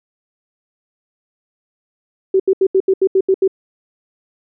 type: tone bursts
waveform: sine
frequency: 382.3 Hz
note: G4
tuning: 43 cents flat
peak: -9 dBFS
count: 9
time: 2.34-3.478 s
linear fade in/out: 5 ms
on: 58 ms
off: 77 ms
effects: none